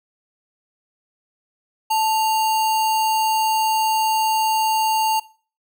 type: tone with sample-and-hold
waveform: sine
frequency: 880 Hz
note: A5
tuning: in tune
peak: -16 dBFS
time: 1.9-5.2 s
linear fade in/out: 10 ms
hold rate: 3675 Hz
effects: noise-tail reverb RT60 0.4 s tail -20 dB re dry